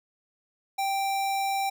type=tone; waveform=square; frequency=784 Hz; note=G5; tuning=in tune; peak=-26 dBFS; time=0.78-1.7 s; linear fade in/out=10 ms; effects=none

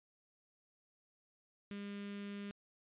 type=tone with notch filter; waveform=sawtooth; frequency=202.1 Hz; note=G#3; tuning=47 cents flat; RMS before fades=-45 dBFS; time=1.71-2.51 s; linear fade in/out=0 ms; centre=780 Hz; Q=0.55; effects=resampled to 8000 Hz

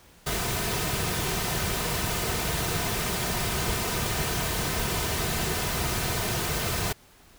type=noise with comb filter; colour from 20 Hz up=pink; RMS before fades=-28 dBFS; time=0.26-6.93 s; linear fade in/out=10 ms; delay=3.6 ms; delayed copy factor=-0.5; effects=pink hiss -55 dBFS RMS until 7.38 s

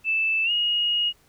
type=tone with pitch glide; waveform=sine; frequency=2637 to 2876 Hz; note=E7 to F#7; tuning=0 to -50 cents; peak=-20 dBFS; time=0.04-1.13 s; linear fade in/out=50 ms; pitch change=+150 cents; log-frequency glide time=0.44-0.51 s; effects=pink hiss -60 dBFS RMS until 1.28 s

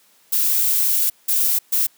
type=noise bursts at uneven times; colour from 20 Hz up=violet; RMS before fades=-18 dBFS; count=3; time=0.32-1.1 / 1.28-1.59 / 1.72-1.87 s; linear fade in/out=10 ms; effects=white hiss -56 dBFS RMS until 1.97 s + high-pass 150 Hz 12 dB/octave

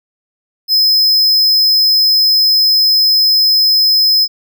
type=tone; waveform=square; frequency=5100 Hz; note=D#8; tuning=42 cents sharp; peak=-8 dBFS; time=0.68-4.28 s; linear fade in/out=50 ms; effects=none

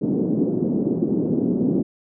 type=band-pass noise; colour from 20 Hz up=pink; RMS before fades=-21 dBFS; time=0.01-1.83 s; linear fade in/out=20 ms; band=190 to 360 Hz; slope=24 dB/octave; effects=none

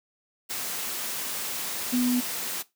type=tone in noise; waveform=sine; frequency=247.4 Hz; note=B3; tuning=3 cents sharp; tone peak=-21 dBFS; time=1.92-2.21 s; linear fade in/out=20 ms; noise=white; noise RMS=-32 dBFS; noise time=0.49-2.63 s; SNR=+8 dB; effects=noise-tail reverb RT60 0.2 s tail -18 dB re dry + high-pass 150 Hz 12 dB/octave

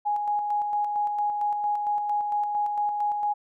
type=tone with tremolo; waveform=sine; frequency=830 Hz; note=G#5; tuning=1 cent flat; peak=-22 dBFS; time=0.05-3.34 s; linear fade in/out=20 ms; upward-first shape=square; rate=4.4 Hz; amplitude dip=35%; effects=none

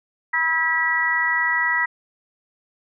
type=harmonic tone; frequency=324 Hz; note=E4; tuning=30 cents flat; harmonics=3 / 4 / 5 / 6; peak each=-26 / -28 / -28 / -19 dBFS; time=0.33-1.86 s; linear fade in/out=10 ms; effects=none

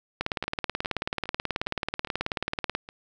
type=two click trains; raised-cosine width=0.3 ms; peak=-11 / -24 dBFS; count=48 / 7; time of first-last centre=0.21-2.751 / 0.44-2.889 s; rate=18.5 / 2.45 Hz; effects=none

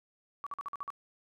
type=tone bursts; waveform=sine; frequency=1136 Hz; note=C#6; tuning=42 cents sharp; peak=-35 dBFS; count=7; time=0.44-0.903 s; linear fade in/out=0 ms; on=25 ms; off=48 ms; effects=none

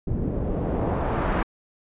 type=noise with low-pass filter sweep; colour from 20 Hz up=pink; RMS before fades=-25 dBFS; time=0.07-1.43 s; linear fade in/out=5 ms; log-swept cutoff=270 to 1500 Hz; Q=1.1; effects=resampled to 8000 Hz

